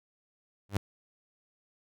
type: tone with exponential growth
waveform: sawtooth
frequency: 100 Hz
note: G2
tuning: 35 cents sharp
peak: -20 dBFS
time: 0.69-0.77 s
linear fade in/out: 0 ms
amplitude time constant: 17 ms
effects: none